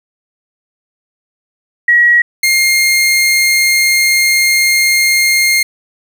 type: tone pair in turn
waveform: sine / sawtooth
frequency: 1912 / 2124 Hz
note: A#6 / C7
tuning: +43 / +25 cents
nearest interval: major second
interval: 182 cents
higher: second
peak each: -5 dBFS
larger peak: neither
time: 1.88-2.22 / 2.43-5.63 s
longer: second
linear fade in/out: 5 ms
effects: 7-bit